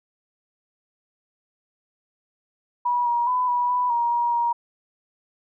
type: tone with pitch steps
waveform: sine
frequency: 971 / 952 / 1001 / 974 / 989 / 945 / 951 / 945 Hz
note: B5 / A#5 / B5 / B5 / B5 / A#5 / A#5 / A#5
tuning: -30 / +36 / +23 / -24 / +2 / +23 / +34 / +23 cents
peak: -19 dBFS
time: 2.85-4.53 s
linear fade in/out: 10 ms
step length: 210 ms
effects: none